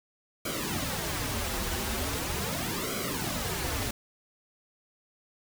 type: noise with flanger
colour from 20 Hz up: pink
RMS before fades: -32 dBFS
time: 0.45-3.91 s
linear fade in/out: 5 ms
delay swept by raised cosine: 1.1 to 7 ms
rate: 0.4 Hz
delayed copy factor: -0.85
effects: none